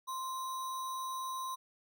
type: tone with sample-and-hold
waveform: sine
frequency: 1046 Hz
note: C6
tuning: 1 cent flat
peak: -36 dBFS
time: 0.07-1.56 s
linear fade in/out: 20 ms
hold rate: 4900 Hz
effects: none